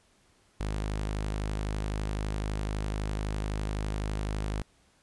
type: tone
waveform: sawtooth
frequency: 51.91 Hz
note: G#1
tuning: in tune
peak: -26 dBFS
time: 0.6-4.62 s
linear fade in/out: 5 ms
effects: pink hiss -65 dBFS RMS until 5.02 s + resampled to 24000 Hz